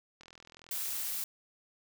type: click train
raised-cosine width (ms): 0.2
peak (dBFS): -35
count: 40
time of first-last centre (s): 0.21-1.145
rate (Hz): 41.7
type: noise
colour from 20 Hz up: blue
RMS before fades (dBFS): -36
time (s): 0.71-1.24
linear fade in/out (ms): 2
effects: none